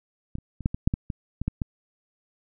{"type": "clicks", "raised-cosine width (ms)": 5, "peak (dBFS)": [-18, -28, -26, -9, -17, -6, -12, -17, -16, -12, -14], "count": 11, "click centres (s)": [0.354, 0.385, 0.607, 0.659, 0.745, 0.875, 0.939, 1.102, 1.416, 1.48, 1.618], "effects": []}